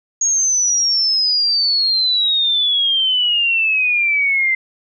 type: exponential sweep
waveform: sine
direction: down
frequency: 6645 to 2068 Hz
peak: -13 dBFS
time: 0.21-4.55 s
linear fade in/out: 5 ms
effects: none